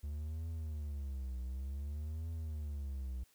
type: tone with vibrato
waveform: triangle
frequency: 71.6 Hz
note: D2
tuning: 43 cents flat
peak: -36 dBFS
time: 0.03-3.24 s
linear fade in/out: 10 ms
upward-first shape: triangle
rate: 0.55 Hz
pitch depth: 250 cents each way
effects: white hiss -70 dBFS RMS until 3.34 s